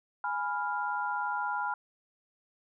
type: chord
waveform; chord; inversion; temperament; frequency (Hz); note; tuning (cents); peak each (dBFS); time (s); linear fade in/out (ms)
sine; F diminished; first; equal; 830.6 / 987.8 / 1396.9; Ab5 / Cb6 / F6; 0 / 0 / 0; -34; 0.24-1.74; 2
effects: none